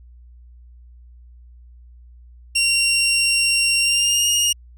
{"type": "tone with pitch glide", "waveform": "20% pulse", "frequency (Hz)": [2756, 2848], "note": ["F7", "F7"], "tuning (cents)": [-24, 33], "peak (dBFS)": -10, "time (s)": [2.55, 4.53], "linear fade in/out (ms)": 10, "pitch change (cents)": 57, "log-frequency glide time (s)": [3.8, 4.28], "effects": ["added 60 Hz sine -42 dBFS peak until 4.77 s"]}